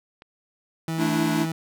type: click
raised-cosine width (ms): 0.3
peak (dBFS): -29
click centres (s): 0.221
type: tone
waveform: 30% pulse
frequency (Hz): 162.4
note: E3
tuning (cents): -26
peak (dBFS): -23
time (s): 0.88-1.52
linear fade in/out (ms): 2
type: chord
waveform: square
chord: A suspended fourth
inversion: none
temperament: equal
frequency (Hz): 220 / 293.7 / 329.6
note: A3 / D4 / E4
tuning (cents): 0 / 0 / 0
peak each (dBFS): -28 / -26 / -28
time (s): 0.97-1.47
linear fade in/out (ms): 50
effects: none